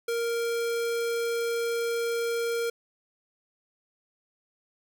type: tone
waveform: square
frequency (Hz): 466.2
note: A#4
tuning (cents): 0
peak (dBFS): -27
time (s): 0.08-2.7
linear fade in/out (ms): 5
effects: none